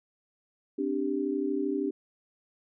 sine chord, C suspended second, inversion none, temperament just, 261.6 / 294.3 / 392.4 Hz, C4 / D4 / G4, 0 / +4 / +2 cents, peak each -33 / -30 / -31 dBFS, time 0.78-1.91 s, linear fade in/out 10 ms, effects none

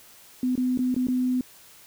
sine tone with dropouts, 252.7 Hz, B3, 40 cents sharp, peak -21 dBFS, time 0.43-1.41 s, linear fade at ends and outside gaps 2 ms, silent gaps 0.555-0.577 / 0.775-0.79 / 0.944-0.963 / 1.07-1.084 s, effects white hiss -51 dBFS RMS until 1.86 s

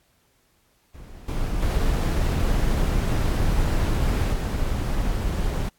brown noise with level steps, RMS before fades -41 / -26 / -21 / -24 dBFS, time 0.94-5.69 s, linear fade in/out 5 ms, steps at 1.28 / 1.62 / 4.33 s, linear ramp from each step 5 ms, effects pink hiss -64 dBFS RMS until 5.78 s + AAC 64 kbps

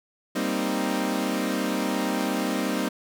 sawtooth chord, C minor seventh, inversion second, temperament equal, 196 / 233.1 / 261.6 / 311.1 Hz, G3 / Bb3 / C4 / Eb4, 0 / 0 / 0 / 0 cents, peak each -26 / -27 / -25 / -26 dBFS, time 0.35-2.89 s, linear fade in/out 10 ms, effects none

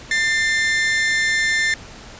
40% pulse tone pair together, 1790.2 / 2090 Hz, A6 / C7, +29 / -2 cents, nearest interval minor third, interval 269 cents, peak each -17 / -21 dBFS, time 0.11-1.74 s, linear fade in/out 2 ms, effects pink hiss -39 dBFS RMS until 2.19 s + resampled to 16000 Hz

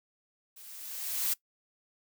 blue noise with level ramp, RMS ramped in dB -51 to -28 dBFS, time 0.56-1.34 s, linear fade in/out 10 ms, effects noise-tail reverb RT60 0.1 s tail -21 dB re dry

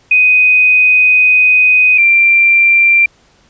sine tone pair in turn, 2500 / 2365 Hz, D#7 / D7, +8 / +12 cents, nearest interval minor second, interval 96 cents, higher first, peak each -5 dBFS, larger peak neither, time 0.11-1.98 / 1.98-3.06 s, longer first, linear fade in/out 5 ms, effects pink hiss -50 dBFS RMS until 3.49 s + resampled to 16000 Hz

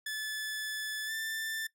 sawtooth tone with pitch glide, 1733 to 1774.5 Hz, A6 to A6, -27 to +14 cents, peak -31 dBFS, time 0.06-1.67 s, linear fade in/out 5 ms, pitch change +41 cents, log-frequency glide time 1.06-1.12 s, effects noise-tail reverb RT60 0.1 s tail -18 dB re dry

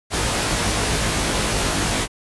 pink noise with comb filter, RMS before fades -21 dBFS, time 0.1-2.08 s, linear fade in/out 50 ms, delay 19 ms, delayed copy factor +0.9, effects resampled to 24000 Hz

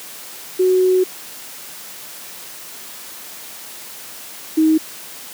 sine tone pair in turn, 370 / 315.5 Hz, F#4 / D#4, 0 / +24 cents, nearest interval minor third, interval 276 cents, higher first, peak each -11 / -10 dBFS, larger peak second, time 0.59-1.04 / 4.57-4.78 s, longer first, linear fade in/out 10 ms, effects white hiss -35 dBFS RMS until 5.33 s + high-pass 150 Hz 12 dB/octave

